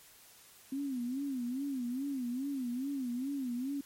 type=tone with vibrato; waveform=sine; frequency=260.5 Hz; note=C4; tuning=7 cents flat; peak=-33 dBFS; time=0.72-3.81 s; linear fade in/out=5 ms; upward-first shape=sine; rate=2.4 Hz; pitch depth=150 cents each way; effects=white hiss -58 dBFS RMS until 3.85 s + MP3 64 kbps